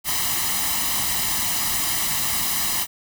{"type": "noise with comb filter", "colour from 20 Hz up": "white", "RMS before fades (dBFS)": -23, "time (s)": [0.04, 2.87], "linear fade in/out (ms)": 50, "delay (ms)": 1, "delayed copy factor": 0.7, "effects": []}